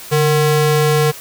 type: ring-modulated tone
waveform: square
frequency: 303.1 Hz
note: D#4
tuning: 45 cents flat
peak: -9 dBFS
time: 0.11-1.12 s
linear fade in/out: 20 ms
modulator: 158 Hz
effects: white hiss -34 dBFS RMS until 1.2 s